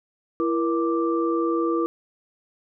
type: tone cluster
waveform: sine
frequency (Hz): 334.4 / 474.3 / 1175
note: E4 / A#4 / D6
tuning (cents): +25 / +30 / +1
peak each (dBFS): -22 / -26 / -28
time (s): 0.4-1.86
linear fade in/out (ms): 0
effects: none